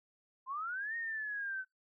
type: linear two-way sweep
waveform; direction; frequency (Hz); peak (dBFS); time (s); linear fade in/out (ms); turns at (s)
sine; up then down; 1012 to 1864.7 to 1511; -36; 0.46-1.65; 50; 0.96
effects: noise-tail reverb RT60 0.2 s tail -26 dB re dry